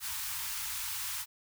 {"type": "band-stop noise", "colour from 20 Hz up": "white", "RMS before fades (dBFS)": -37, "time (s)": [0, 1.26], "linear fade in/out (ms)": 50, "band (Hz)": [120, 840], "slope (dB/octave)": 96, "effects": []}